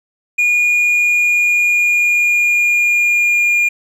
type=tone with pitch glide; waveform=triangle; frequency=2438 to 2416 Hz; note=D#7 to D7; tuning=-36 to +48 cents; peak=-9 dBFS; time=0.38-3.69 s; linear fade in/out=10 ms; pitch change=-16 cents; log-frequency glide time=0.57-3.58 s; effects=none